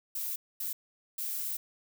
violet noise bursts at uneven times, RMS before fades -35 dBFS, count 3, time 0.15-0.36 / 0.6-0.73 / 1.18-1.57 s, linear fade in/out 5 ms, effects none

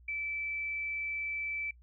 sine tone, 2318 Hz, D7, 23 cents flat, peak -33 dBFS, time 0.08-1.71 s, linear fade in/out 5 ms, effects noise-tail reverb RT60 0.1 s tail -26 dB re dry + added 60 Hz sine -55 dBFS peak until 1.82 s

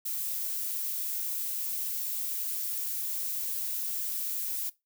violet noise, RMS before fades -33 dBFS, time 0.05-4.7 s, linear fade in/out 10 ms, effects noise-tail reverb RT60 0.2 s tail -20 dB re dry

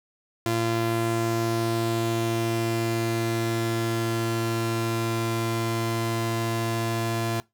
sawtooth tone pair together, 114.22 / 342.6 Hz, A#2 / F4, -35 / -33 cents, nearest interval octave + perfect fifth, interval 1902 cents, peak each -23 dBFS, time 0.46-7.4 s, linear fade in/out 0 ms, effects noise-tail reverb RT60 0.2 s tail -22 dB re dry

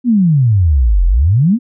sine exponential two-way sweep, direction down then up, 257.2 to 40.96 to 257.2 Hz, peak -7 dBFS, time 0.04-1.59 s, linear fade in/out 50 ms, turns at 1.06 s, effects none

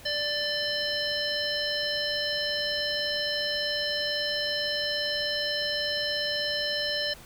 harmonic tone with a mistuned harmonic, 587.3 Hz, D5, in tune, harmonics 1 / 3 / 5 / 7 / 9, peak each -33 / -33 / -33 / -33 / -33 dBFS, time 0.05-7.14 s, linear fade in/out 10 ms, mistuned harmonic 5, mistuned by +63 cents, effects pink hiss -49 dBFS RMS until 7.25 s

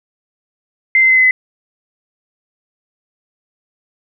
sine tone with pitch steps, 2081 / 2067 / 2052 / 2038 / 2024 Hz, C7 / C7 / C7 / C7 / B6, -10 / -22 / -34 / -46 / +42 cents, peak -7 dBFS, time 0.95-1.31 s, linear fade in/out 2 ms, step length 72 ms, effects none

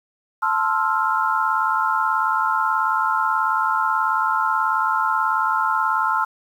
sine chord, F major seventh, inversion first, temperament equal, 880 / 1046.5 / 1318.5 / 1396.9 Hz, A5 / C6 / E6 / F6, 0 / 0 / 0 / 0 cents, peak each -23 dBFS, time 0.42-6.25 s, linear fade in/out 10 ms, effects 8-bit

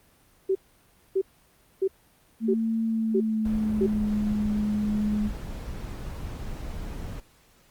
sine tone bursts, 383.6 Hz, G4, 37 cents flat, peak -20 dBFS, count 6, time 0.49-3.868 s, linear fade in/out 10 ms, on 63 ms, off 600 ms
sine tone with pitch glide, 225.2 to 210.1 Hz, A3 to G#3, +40 to +20 cents, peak -23 dBFS, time 2.4-5.31 s, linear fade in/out 50 ms, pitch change -120 cents, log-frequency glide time 2.85-4.1 s
brown noise, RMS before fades -35 dBFS, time 3.45-7.2 s, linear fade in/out 2 ms
effects pink hiss -60 dBFS RMS until 7.7 s + Opus 32 kbps

